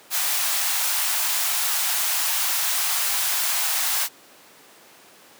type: high-pass noise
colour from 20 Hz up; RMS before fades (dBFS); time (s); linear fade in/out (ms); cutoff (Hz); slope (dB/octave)
white; -23; 0.1-4.09; 50; 660; 48
effects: pink hiss -49 dBFS RMS until 5.39 s + high-pass 300 Hz 12 dB/octave